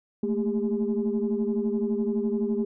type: tone cluster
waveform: sine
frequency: 214.9 / 226.7 / 402.2 Hz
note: A3 / A#3 / G4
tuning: -41 / -48 / +44 cents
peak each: -27 dBFS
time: 0.23-2.65 s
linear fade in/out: 5 ms
effects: tanh soft clip ceiling -17 dBFS